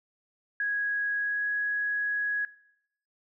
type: tone with pitch glide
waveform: sine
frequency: 1658 to 1668.6 Hz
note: G#6 to G#6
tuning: -3 to +8 cents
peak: -26 dBFS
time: 0.6-2.45 s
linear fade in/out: 2 ms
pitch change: +11 cents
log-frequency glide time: 1.17-1.48 s
effects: noise-tail reverb RT60 0.7 s tail -19 dB re dry